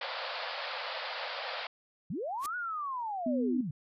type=band-pass noise; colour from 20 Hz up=pink; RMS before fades=-38 dBFS; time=0.01-1.67 s; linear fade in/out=5 ms; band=500 to 4900 Hz; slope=96 dB/octave
type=linear two-way sweep; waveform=sine; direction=up then down; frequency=130.81 to 1480 to 130.81 Hz; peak=-33 dBFS; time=2.1-3.71 s; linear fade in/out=5 ms; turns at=2.56 s
type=noise with exponential growth; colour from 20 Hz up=white; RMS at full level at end=-35 dBFS; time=2.38-2.46 s; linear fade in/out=1 ms; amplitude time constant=16 ms
type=tone; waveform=sine; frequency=250.4 Hz; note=B3; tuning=24 cents sharp; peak=-28 dBFS; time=3.26-3.61 s; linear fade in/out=5 ms
effects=resampled to 32000 Hz